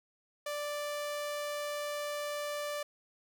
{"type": "tone", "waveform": "sawtooth", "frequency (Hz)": 587.3, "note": "D5", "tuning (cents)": 0, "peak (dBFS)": -31, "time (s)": [0.46, 2.83], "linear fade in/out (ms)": 5, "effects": []}